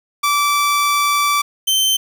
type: tone pair in turn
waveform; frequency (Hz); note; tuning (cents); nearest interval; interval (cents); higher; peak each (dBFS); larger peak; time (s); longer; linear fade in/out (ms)
sawtooth; 1161 / 3099; D6 / G7; -20 / -21; octave + perfect fourth; 1699; second; -10; neither; 0.23-1.42 / 1.67-1.97; first; 10
effects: 8-bit